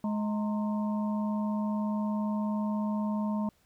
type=harmonic tone with a mistuned harmonic; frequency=210.8 Hz; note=G#3; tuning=26 cents sharp; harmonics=1 / 3 / 4 / 5; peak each=-28 / -40 / -40 / -44 dBFS; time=0.04-3.49 s; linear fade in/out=2 ms; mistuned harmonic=4; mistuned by=+150 cents; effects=pink hiss -68 dBFS RMS until 3.65 s